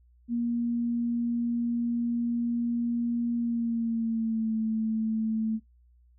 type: tone with pitch glide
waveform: sine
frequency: 236.5 to 220.7 Hz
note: A#3 to A3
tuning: +25 to +5 cents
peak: -25 dBFS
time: 0.28-5.6 s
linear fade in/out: 50 ms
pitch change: -120 cents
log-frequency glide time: 3.35-4.55 s
effects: noise-tail reverb RT60 0.1 s tail -17 dB re dry + added 60 Hz sine -57 dBFS peak until 6.18 s